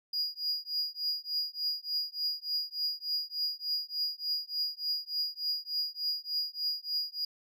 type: tone with tremolo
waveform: triangle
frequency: 4873 Hz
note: D#8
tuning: 37 cents flat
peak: -26 dBFS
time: 0.13-7.25 s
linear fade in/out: 5 ms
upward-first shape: triangle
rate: 3.4 Hz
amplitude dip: 100%
effects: none